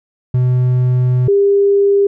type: tone pair in turn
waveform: triangle / sine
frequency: 125.8 / 400.3 Hz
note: B2 / G4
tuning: +32 / +36 cents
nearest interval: octave + minor sixth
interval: 2004 cents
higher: second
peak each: -8 dBFS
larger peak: neither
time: 0.34-1.28 / 1.28-2.07 s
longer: first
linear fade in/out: 5 ms
effects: none

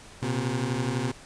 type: beating tone pair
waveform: 20% pulse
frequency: 120 / 132 Hz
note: B2 / C3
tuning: -49 / +16 cents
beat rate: 12 Hz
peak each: -24 dBFS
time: 0.22-1.12 s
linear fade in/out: 10 ms
effects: pink hiss -48 dBFS RMS until 1.25 s + resampled to 22050 Hz

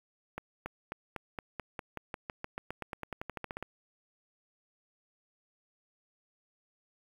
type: accelerating click train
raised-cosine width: 0.5 ms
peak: -22 dBFS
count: 24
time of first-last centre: 0.38-3.626 s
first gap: 280 ms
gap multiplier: 0.93
effects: 8-bit

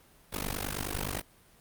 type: noise with amplitude modulation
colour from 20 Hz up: pink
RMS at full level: -30 dBFS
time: 0.32-1.22 s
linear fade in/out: 20 ms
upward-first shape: sine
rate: 49.6 Hz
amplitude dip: 100%
effects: pink hiss -60 dBFS RMS until 1.6 s + Opus 32 kbps

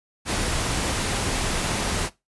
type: noise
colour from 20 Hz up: pink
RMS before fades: -25 dBFS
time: 0.25-2.1 s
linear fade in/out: 50 ms
effects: noise-tail reverb RT60 0.2 s tail -18 dB re dry + resampled to 24000 Hz

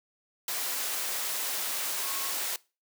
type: tone in noise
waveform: sine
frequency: 1092 Hz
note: C#6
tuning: 26 cents flat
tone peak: -42 dBFS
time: 2.03-2.31 s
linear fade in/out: 2 ms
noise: white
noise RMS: -32 dBFS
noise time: 0.48-2.56 s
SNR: -13 dB
effects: noise-tail reverb RT60 0.3 s tail -22 dB re dry + high-pass 400 Hz 12 dB/octave

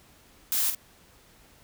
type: noise with echo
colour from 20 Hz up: blue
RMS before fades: -26 dBFS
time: 0.52-0.7 s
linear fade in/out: 0 ms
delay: 48 ms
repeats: 1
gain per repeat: -7 dB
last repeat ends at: 0.748 s
effects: pink hiss -57 dBFS RMS until 1.63 s

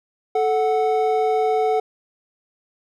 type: tone pair together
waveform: triangle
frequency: 437.2 / 740 Hz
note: A4 / F#5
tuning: -11 / 0 cents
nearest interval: major sixth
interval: 911 cents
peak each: -17 / -18 dBFS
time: 0.35-1.8 s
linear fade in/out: 5 ms
effects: none

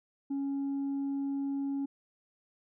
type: tone with tanh clipping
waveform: sine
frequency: 277.2 Hz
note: C#4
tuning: in tune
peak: -31 dBFS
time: 0.3-1.86 s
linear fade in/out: 10 ms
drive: 1 dB
effects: none

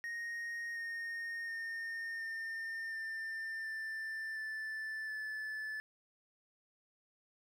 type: tone with pitch steps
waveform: triangle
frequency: 1864.7 / 1846.5 / 1828.4 / 1810.6 / 1792.9 / 1775.4 / 1758 / 1740.8 Hz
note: A#6 / A#6 / A#6 / A6 / A6 / A6 / A6 / A6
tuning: 0 / -17 / -34 / +49 / +32 / +15 / -2 / -19 cents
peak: -37 dBFS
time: 0.04-5.8 s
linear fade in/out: 0 ms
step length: 720 ms
effects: none

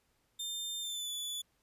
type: tone with pitch glide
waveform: sawtooth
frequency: 3600 to 3459 Hz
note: A7 to A7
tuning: +39 to -30 cents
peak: -34 dBFS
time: 0.39-1.42 s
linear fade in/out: 10 ms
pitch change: -69 cents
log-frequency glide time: 0.82-1.11 s
effects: pink hiss -75 dBFS RMS until 1.62 s + resampled to 32000 Hz

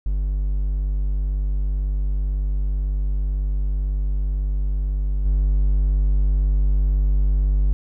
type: tone with level steps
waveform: triangle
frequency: 49.02 Hz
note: G1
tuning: 1 cent sharp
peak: -17 / -13 dBFS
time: 0.06-7.73 s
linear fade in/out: 0 ms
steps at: 5.25 s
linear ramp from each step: 10 ms
effects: none

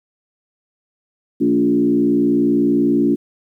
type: tone with frequency modulation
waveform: sine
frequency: 285.4 Hz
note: D4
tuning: 49 cents flat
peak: -12 dBFS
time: 1.4-3.16 s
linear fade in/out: 20 ms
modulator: 59.9 Hz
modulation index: 1.2
effects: 9-bit

